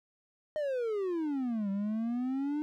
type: exponential two-way sweep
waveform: triangle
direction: down then up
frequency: 622.3 to 194 to 304.5 Hz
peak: -28 dBFS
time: 0.56-2.62 s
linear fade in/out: 0 ms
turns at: 1.7 s
effects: none